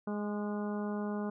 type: harmonic tone with a mistuned harmonic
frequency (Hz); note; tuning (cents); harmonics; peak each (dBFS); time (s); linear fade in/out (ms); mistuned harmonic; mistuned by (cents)
207.7; G#3; 0; 1 / 2 / 3 / 4 / 5 / 6 / 7; -34 / -40 / -44 / -46 / -48 / -50 / -51; 0.07-1.3; 5; 6; -31
effects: none